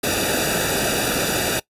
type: noise with comb filter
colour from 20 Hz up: pink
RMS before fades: -21 dBFS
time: 0.03-1.6 s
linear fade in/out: 10 ms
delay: 0.94 ms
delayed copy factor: -1
effects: noise-tail reverb RT60 0.1 s tail -20 dB re dry + resampled to 32000 Hz

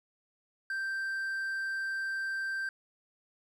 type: tone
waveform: triangle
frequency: 1568 Hz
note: G6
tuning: in tune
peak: -30 dBFS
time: 0.7-2.69 s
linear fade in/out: 2 ms
effects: none

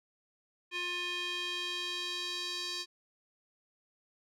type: tone with band-pass filter sweep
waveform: square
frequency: 354.3 Hz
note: F4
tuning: 25 cents sharp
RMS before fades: -37 dBFS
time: 0.71-2.86 s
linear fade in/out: 50 ms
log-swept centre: 2700 to 4400 Hz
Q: 2.8
effects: none

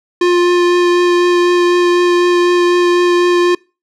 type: tone with vibrato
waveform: square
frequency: 352.6 Hz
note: F4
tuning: 17 cents sharp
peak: -9 dBFS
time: 0.21-3.55 s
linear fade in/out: 5 ms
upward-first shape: triangle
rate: 4 Hz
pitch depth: 11 cents each way
effects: noise-tail reverb RT60 0.3 s tail -25 dB re dry + low-pass 5000 Hz 12 dB/octave

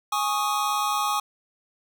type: chord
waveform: square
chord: Ab suspended fourth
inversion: none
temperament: just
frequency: 830.6 / 1107.5 / 1245.9 Hz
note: Ab5 / Db6 / Eb6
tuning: 0 / -2 / +2 cents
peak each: -28 dBFS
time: 0.12-1.2 s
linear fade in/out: 5 ms
effects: none

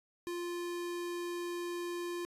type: tone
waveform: square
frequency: 348.7 Hz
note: F4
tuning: 3 cents flat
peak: -37 dBFS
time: 0.27-2.25 s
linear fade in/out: 0 ms
effects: resampled to 32000 Hz

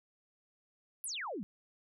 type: exponential sweep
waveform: sine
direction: down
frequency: 11840 to 174.61 Hz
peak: -37 dBFS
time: 1.04-1.43 s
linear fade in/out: 0 ms
effects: none

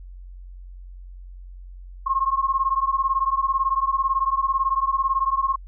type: beating tone pair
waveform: sine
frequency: 1068 / 1086 Hz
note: C6 / C#6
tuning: +35 / -36 cents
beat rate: 18 Hz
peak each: -22 dBFS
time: 2.06-5.56 s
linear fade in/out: 10 ms
effects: added 45 Hz sine -37 dBFS peak until 5.67 s

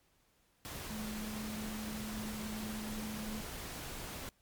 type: tone in noise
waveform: sine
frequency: 215 Hz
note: A3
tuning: 40 cents flat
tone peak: -40 dBFS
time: 0.9-3.41 s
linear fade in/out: 0 ms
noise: pink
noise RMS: -44 dBFS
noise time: 0.65-4.29 s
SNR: +1 dB
effects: pink hiss -72 dBFS RMS until 4.41 s + MP3 96 kbps

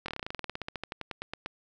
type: slowing click train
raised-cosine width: 0.3 ms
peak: -19 dBFS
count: 24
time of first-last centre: 0.06-1.461 s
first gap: 23 ms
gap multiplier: 1.08
effects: none

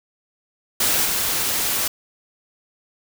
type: noise with level steps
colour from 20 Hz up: white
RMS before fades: -19 / -22 dBFS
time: 0.8-1.88 s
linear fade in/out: 5 ms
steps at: 1.04 s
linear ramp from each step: 20 ms
effects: none

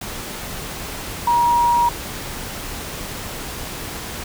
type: tone in noise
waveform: sine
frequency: 951 Hz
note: A#5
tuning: 34 cents sharp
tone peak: -13 dBFS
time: 1.27-1.89 s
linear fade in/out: 5 ms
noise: pink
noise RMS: -30 dBFS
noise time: 0.01-4.24 s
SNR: +14 dB
effects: none

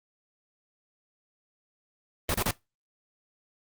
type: noise bursts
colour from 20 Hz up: pink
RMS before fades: -26 dBFS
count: 3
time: 2.29-2.51 s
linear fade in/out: 2 ms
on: 52 ms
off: 32 ms
effects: noise-tail reverb RT60 0.2 s tail -20 dB re dry + Opus 24 kbps

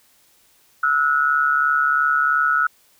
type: tone pair together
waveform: sine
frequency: 1311.1 / 1454 Hz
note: E6 / F#6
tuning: -10 / -31 cents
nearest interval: major second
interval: 179 cents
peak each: -18 dBFS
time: 0.83-2.67 s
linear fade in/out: 5 ms
effects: white hiss -57 dBFS RMS until 2.99 s

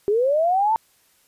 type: linear sweep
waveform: sine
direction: up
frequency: 392 to 911 Hz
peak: -16 dBFS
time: 0.08-0.76 s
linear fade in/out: 0 ms
effects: white hiss -60 dBFS RMS until 1.27 s + resampled to 32000 Hz

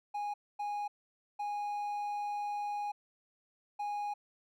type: tone bursts at uneven times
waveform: triangle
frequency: 825 Hz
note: G#5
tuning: 12 cents flat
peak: -32 dBFS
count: 4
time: 0.14-0.34 / 0.59-0.88 / 1.39-2.92 / 3.79-4.14 s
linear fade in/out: 10 ms
effects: none

